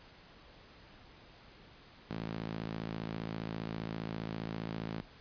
sawtooth tone with high-pass filter, 55 Hz, A1, in tune, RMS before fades -40 dBFS, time 2.1-5.01 s, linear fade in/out 5 ms, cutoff 170 Hz, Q 1.6, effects pink hiss -57 dBFS RMS until 5.2 s + resampled to 11025 Hz

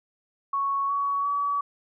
sine tone with pitch steps, 1108.7 / 1124.2 / 1139.9 Hz, C#6 / C#6 / C#6, 0 / +24 / +48 cents, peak -23 dBFS, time 0.53-1.61 s, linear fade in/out 5 ms, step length 360 ms, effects none

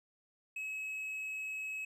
triangle tone, 2568 Hz, E7, 46 cents flat, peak -36 dBFS, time 0.56-1.85 s, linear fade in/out 5 ms, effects none

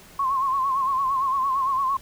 sine tone with vibrato, 1074 Hz, C6, 45 cents sharp, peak -20 dBFS, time 0.19-1.97 s, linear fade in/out 5 ms, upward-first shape sine, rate 8.8 Hz, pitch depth 73 cents each way, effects pink hiss -48 dBFS RMS until 2.01 s

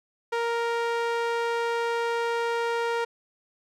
sawtooth tone with band-pass filter, 466.8 Hz, A#4, 2 cents sharp, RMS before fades -27 dBFS, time 0.32-3.05 s, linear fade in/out 10 ms, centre 1000 Hz, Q 0.58, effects none

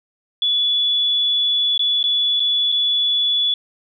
sine tone with dropouts, 3427 Hz, A7, 46 cents flat, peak -15 dBFS, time 0.42-3.54 s, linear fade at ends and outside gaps 2 ms, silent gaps 1.778-1.793 / 2.029-2.039 / 2.397-2.402 / 2.719-2.723 s, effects none

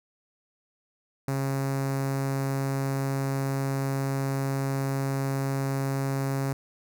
sawtooth tone with notch filter, 136.3 Hz, C#3, 29 cents flat, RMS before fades -28 dBFS, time 1.28-6.53 s, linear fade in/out 2 ms, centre 3200 Hz, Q 1, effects none

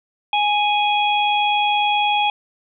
harmonic tone, 830.6 Hz, G#5, in tune, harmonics 1 / 3 / 4, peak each -17 / -22 / -23 dBFS, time 0.33-2.3 s, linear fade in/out 2 ms, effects none

